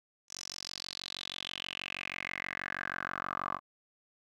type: tone with band-pass filter sweep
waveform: 10% pulse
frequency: 46.25 Hz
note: F#1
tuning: in tune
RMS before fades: -40 dBFS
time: 0.28-3.6 s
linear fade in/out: 50 ms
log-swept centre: 6100 to 1100 Hz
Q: 5.3
effects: none